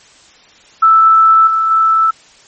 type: tone with level steps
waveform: sine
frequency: 1318.5 Hz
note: E6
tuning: in tune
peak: -4 / -10 / -7 dBFS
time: 0.82-2.11 s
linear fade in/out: 10 ms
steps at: 1.47 / 1.71 s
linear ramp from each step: 2 ms
effects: white hiss -44 dBFS RMS until 2.47 s + MP3 32 kbps